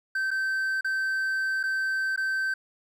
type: tone with dropouts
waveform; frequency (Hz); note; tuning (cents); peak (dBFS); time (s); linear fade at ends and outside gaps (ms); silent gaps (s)
triangle; 1550; G6; -20; -23; 0.15-2.54; 5; 0.307-0.312 / 0.81-0.845 / 1.631-1.636 / 2.162-2.175
effects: none